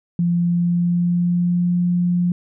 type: tone with pitch glide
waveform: sine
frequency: 172.7 to 176.33 Hz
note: F3 to F3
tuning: -19 to +17 cents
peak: -15 dBFS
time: 0.19-2.32 s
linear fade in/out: 2 ms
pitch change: +36 cents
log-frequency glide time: 0.3-1.77 s
effects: none